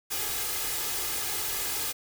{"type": "noise with comb filter", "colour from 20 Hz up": "white", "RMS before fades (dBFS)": -31, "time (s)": [0.1, 1.93], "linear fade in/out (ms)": 20, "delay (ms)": 2.4, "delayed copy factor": 0.65, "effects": []}